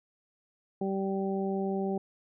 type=harmonic tone; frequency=194 Hz; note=G3; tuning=18 cents flat; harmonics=1 / 2 / 3 / 4; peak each=-31 / -32 / -40 / -38 dBFS; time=0.81-1.98 s; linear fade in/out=5 ms; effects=none